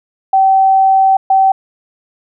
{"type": "tone bursts at uneven times", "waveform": "sine", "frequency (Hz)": 770, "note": "G5", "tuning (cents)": -31, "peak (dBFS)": -6, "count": 2, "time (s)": [[0.33, 1.17], [1.3, 1.52]], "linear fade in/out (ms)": 5, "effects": []}